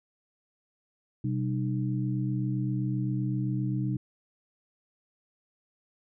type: tone cluster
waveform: sine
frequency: 128.3 / 196 / 305.7 Hz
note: C3 / G3 / D#4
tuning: -34 / 0 / -30 cents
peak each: -28 / -33 / -34 dBFS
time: 1.24-3.97 s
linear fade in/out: 5 ms
effects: none